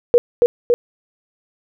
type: tone with echo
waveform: sine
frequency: 480 Hz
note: B4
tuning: 49 cents flat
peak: -6 dBFS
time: 0.14-0.18 s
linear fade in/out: 0 ms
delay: 280 ms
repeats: 2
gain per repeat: -2 dB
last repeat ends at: 0.74 s
effects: none